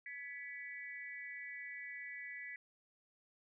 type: tone with amplitude modulation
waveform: sine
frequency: 1975.5 Hz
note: B6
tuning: in tune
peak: -40 dBFS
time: 0.06-2.56 s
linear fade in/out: 2 ms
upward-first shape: sine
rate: 283 Hz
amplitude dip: 100%
effects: none